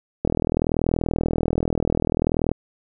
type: click train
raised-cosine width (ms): 2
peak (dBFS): -7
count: 93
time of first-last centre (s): 0.25-2.516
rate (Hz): 40.6
effects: none